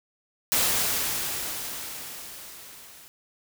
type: noise with level ramp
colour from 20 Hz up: white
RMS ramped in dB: -22 to -49 dBFS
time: 0.52-3.08 s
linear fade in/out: 0 ms
effects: none